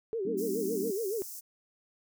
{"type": "tone with vibrato", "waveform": "sine", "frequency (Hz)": 419.2, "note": "G#4", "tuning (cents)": 16, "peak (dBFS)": -30, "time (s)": [0.13, 1.22], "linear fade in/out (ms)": 0, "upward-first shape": "sine", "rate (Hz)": 7.1, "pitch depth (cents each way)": 190}
{"type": "chord", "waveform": "sine", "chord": "F# diminished seventh", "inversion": "none", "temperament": "equal with one note detuned", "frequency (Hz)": [187.69, 220, 261.6, 311.1], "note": ["F#3", "A3", "C4", "Eb4"], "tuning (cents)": [25, 0, 0, 0], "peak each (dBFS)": [-41, -40, -39, -38], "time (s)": [0.25, 0.91], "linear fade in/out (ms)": 5}
{"type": "high-pass noise", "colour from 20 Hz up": "white", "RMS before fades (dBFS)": -43, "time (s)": [0.37, 1.41], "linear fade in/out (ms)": 20, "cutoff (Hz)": 5300, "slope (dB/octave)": 48}
{"effects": []}